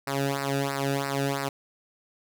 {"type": "tone with flanger", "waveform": "sawtooth", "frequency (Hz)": 138.59, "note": "C#3", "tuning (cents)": 0, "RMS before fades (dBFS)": -28, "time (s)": [0.07, 1.49], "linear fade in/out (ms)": 5, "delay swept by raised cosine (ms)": [0.3, 0.97], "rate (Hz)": 3, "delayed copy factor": -0.95, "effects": []}